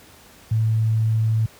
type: tone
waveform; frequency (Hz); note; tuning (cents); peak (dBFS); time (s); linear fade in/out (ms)
sine; 110.9; A2; +14; -16; 0.51-1.46; 5
effects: pink hiss -48 dBFS RMS until 1.59 s + high-pass 60 Hz 12 dB/octave